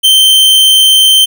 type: tone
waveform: 45% pulse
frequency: 3116 Hz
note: G7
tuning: 11 cents flat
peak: -3 dBFS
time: 0.03-1.26 s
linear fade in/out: 20 ms
effects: none